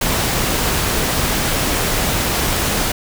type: noise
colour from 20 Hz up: pink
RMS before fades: -18 dBFS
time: 0.01-2.92 s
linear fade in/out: 5 ms
effects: none